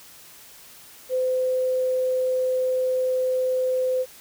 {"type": "tone", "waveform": "sine", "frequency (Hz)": 512, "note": "C5", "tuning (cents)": -38, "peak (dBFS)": -20, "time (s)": [1.09, 4.06], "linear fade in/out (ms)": 50, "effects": ["white hiss -47 dBFS RMS until 4.2 s"]}